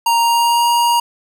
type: tone with pitch glide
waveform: square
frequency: 932.3 to 945.9 Hz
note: A#5 to A#5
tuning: 0 to +25 cents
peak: -12 dBFS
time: 0.06-1 s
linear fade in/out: 5 ms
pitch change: +25 cents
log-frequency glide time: 0.18-0.68 s
effects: none